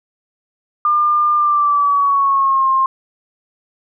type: tone with pitch glide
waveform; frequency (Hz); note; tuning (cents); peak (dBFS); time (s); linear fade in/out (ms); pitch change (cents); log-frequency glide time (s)
sine; 1200 to 1062.9; D6 to C6; +37 to +27; -11; 0.85-2.86; 2; -210; 1.36-2.69
effects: none